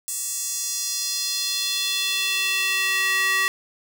square tone with high-pass filter sweep, 382.7 Hz, G4, 42 cents flat, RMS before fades -24 dBFS, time 0.08-3.48 s, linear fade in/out 0 ms, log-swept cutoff 8000 to 1700 Hz, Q 2.3, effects none

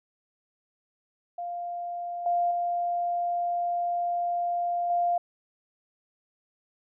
sine tone with level steps, 698.5 Hz, F5, in tune, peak -31 / -22 / -25 / -22 dBFS, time 1.38-5.18 s, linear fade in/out 5 ms, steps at 2.26 / 2.51 / 4.9 s, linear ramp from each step 2 ms, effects none

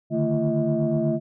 sine tone cluster, 144.9 / 153.1 / 224.4 / 340.9 / 637 Hz, D3 / D#3 / A3 / F4 / D#5, -23 / -28 / +34 / -42 / +41 cents, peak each -27 / -26 / -24 / -26 / -26 dBFS, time 0.1-1.2 s, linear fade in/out 50 ms, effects tanh soft clip ceiling -12 dBFS

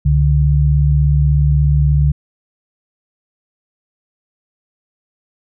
sine tone pair together, 68.43 / 145 Hz, C#2 / D3, -22 / -22 cents, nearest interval octave + minor second, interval 1300 cents, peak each -12 dBFS, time 0.05-2.12 s, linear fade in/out 10 ms, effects none

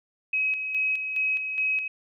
sine tone with tremolo, 2546 Hz, D#7, 39 cents sharp, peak -22 dBFS, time 0.33-1.88 s, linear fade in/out 5 ms, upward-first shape square, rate 2.4 Hz, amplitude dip 50%, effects none

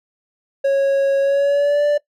triangle tone with pitch glide, 550 to 586.1 Hz, C#5 to D5, -14 to -4 cents, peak -11 dBFS, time 0.64-1.98 s, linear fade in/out 10 ms, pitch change +110 cents, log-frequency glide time 1.2-1.85 s, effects noise-tail reverb RT60 0.1 s tail -20 dB re dry

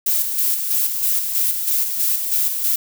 violet noise with tremolo, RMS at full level -18 dBFS, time 0.06-2.76 s, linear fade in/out 5 ms, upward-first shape square, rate 3.1 Hz, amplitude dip 45%, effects none

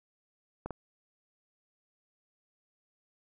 clicks, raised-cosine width 1 ms, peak -23 dBFS, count 2, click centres 0.66 / 0.707 s, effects none

